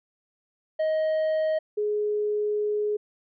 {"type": "tone pair in turn", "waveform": ["triangle", "sine"], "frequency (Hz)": [628, 419.1], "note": ["D#5", "G#4"], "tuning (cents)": [16, 16], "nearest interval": "perfect fifth", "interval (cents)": 700, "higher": "first", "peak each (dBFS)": [-20, -23], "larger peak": "first", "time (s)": [[0.79, 1.59], [1.77, 2.97]], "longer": "second", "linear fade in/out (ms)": 10, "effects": ["resampled to 11025 Hz"]}